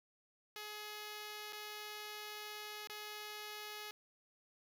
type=tone with dropouts; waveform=5% pulse; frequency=421.5 Hz; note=G#4; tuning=26 cents sharp; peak=-34 dBFS; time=0.56-3.91 s; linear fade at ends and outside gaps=1 ms; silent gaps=1.525-1.53 / 2.873-2.897 s; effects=none